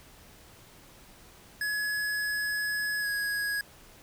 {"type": "tone with pitch glide", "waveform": "square", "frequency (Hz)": [1690, 1661], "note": ["G#6", "G#6"], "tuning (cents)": [30, 0], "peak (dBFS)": -29, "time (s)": [1.61, 3.61], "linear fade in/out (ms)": 2, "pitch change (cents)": -30, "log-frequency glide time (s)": [3, 3.07], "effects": ["pink hiss -54 dBFS RMS until 4.02 s"]}